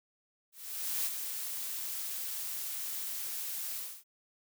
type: noise with ADSR envelope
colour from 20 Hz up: blue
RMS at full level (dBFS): -32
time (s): 0.52-4.04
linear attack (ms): 540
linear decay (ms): 31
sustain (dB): -6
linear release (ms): 280
effects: none